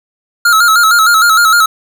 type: tone with vibrato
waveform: square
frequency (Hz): 1352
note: E6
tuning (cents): +43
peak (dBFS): -6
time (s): 0.45-1.66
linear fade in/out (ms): 5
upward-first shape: square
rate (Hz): 6.5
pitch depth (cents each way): 73
effects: none